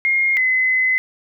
sine tone pair in turn, 2135 / 2034 Hz, C7 / C7, +34 / -50 cents, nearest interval minor second, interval 84 cents, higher first, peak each -14 dBFS, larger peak neither, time 0.05-0.37 / 0.37-0.98 s, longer second, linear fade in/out 0 ms, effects none

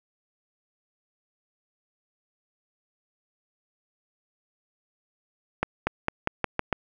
accelerating click train, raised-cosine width 0.5 ms, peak -8 dBFS, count 7, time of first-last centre 5.63-6.727 s, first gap 240 ms, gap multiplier 0.89, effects none

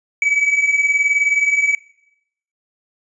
triangle beating tone pair, 2267 / 2286 Hz, C#7 / D7, +38 / -47 cents, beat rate 19 Hz, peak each -18 / -13 dBFS, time 0.22-1.75 s, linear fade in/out 2 ms, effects noise-tail reverb RT60 0.8 s tail -22 dB re dry + resampled to 22050 Hz

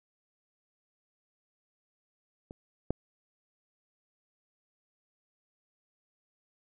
clicks, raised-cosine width 2 ms, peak -30 / -15 dBFS, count 2, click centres 2.509 / 2.906 s, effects none

